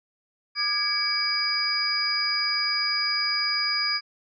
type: tone cluster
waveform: sine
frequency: 1202 / 1662 / 2285 / 4894 Hz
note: D6 / G#6 / D7 / D#8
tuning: +40 / +1 / -48 / -29 cents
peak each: -33 / -32 / -30 / -24 dBFS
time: 0.55-4.01 s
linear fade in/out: 50 ms
effects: none